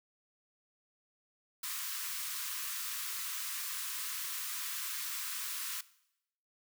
white high-pass noise, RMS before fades -39 dBFS, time 1.63-5.81 s, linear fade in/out 5 ms, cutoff 990 Hz, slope 96 dB/octave, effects noise-tail reverb RT60 0.8 s tail -19 dB re dry

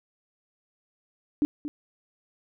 sine tone with echo, 294.1 Hz, D4, 3 cents sharp, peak -19 dBFS, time 1.42-1.45 s, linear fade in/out 0 ms, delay 230 ms, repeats 1, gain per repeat -11 dB, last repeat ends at 1.68 s, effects none

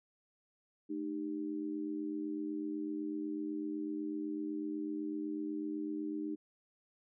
sine tone with amplitude modulation, 304.9 Hz, D#4, 35 cents flat, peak -32 dBFS, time 0.89-6.36 s, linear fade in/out 20 ms, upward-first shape sine, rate 88 Hz, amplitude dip 80%, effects none

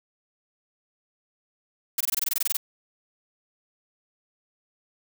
blue noise bursts, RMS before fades -24 dBFS, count 13, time 1.98-2.57 s, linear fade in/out 5 ms, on 26 ms, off 21 ms, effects none

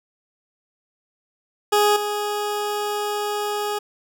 20% pulse tone with level steps, 415.3 Hz, G#4, in tune, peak -10 / -18 dBFS, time 1.72-3.79 s, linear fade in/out 10 ms, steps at 1.96 s, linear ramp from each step 5 ms, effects none

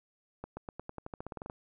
accelerating click train, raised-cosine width 1 ms, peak -26 dBFS, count 15, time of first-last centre 0.44-1.499 s, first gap 130 ms, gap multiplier 0.91, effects none

